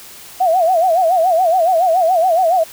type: tone with vibrato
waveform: sine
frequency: 698.5 Hz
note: F5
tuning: in tune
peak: -10 dBFS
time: 0.4-2.64 s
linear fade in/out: 10 ms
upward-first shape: sine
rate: 7.1 Hz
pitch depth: 150 cents each way
effects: white hiss -37 dBFS RMS until 2.72 s